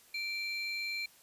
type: tone pair together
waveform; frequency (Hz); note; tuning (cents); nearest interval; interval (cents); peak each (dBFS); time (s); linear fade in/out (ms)
triangle; 2349 / 4168; D7 / C8; 0 / -7; minor seventh; 993; -34 / -39; 0.14-1.06; 5
effects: white hiss -61 dBFS RMS until 1.22 s + resampled to 32000 Hz